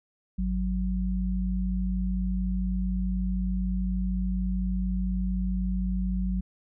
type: tone pair together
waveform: sine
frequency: 52.05 / 185.5 Hz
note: G#1 / F#3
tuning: +5 / +5 cents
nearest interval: octave + minor seventh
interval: 2200 cents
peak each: -27 / -28 dBFS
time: 0.38-6.41 s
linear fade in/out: 10 ms
effects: none